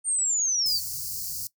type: linear sweep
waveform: sine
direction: down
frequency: 8890 to 4360 Hz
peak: -22 dBFS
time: 0.04-0.81 s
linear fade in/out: 50 ms
type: band-stop noise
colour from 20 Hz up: white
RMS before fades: -33 dBFS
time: 0.66-1.47 s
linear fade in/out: 0 ms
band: 170 to 4400 Hz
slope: 96 dB/octave
effects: noise-tail reverb RT60 0.1 s tail -20 dB re dry